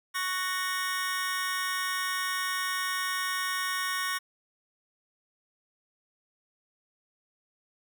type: chord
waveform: sawtooth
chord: F# major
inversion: second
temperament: just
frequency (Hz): 1110 / 1480 / 1850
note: C#6 / F#6 / A#6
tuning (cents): +2 / 0 / -14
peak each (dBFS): -29 / -32 / -29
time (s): 0.14-4.19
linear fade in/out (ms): 20
effects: none